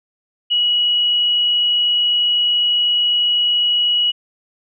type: tone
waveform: sine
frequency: 2917 Hz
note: F#7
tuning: 25 cents flat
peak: -13 dBFS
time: 0.5-4.12 s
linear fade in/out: 20 ms
effects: none